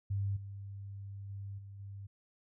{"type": "tone with level steps", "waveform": "sine", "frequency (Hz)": 99.2, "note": "G2", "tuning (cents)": 21, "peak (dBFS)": [-31, -42, -40, -46, -43], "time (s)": [0.1, 2.07], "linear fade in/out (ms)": 10, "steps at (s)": [0.36, 1.29, 1.58, 1.79], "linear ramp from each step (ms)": 10, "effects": []}